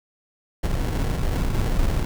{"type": "noise with sample-and-hold", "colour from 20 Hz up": "brown", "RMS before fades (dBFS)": -22, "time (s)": [0.63, 2.05], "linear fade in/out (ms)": 2, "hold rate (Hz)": 1225, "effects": []}